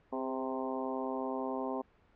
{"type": "harmonic tone with a mistuned harmonic", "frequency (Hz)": 130.81, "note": "C3", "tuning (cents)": 0, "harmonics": [2, 3, 4, 5, 6, 7, 8], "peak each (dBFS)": [-38, -40, -41, -42, -43, -43, -44], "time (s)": [0.12, 1.82], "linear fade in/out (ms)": 10, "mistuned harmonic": 3, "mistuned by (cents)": 36, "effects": ["pink hiss -66 dBFS RMS until 2.15 s", "low-pass 2000 Hz 12 dB/octave"]}